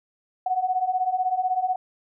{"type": "beating tone pair", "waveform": "sine", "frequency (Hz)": [730, 746], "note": ["F#5", "F#5"], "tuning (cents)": [-24, 14], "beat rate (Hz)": 16, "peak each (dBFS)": [-26, -23], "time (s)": [0.46, 1.76], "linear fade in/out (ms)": 5, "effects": []}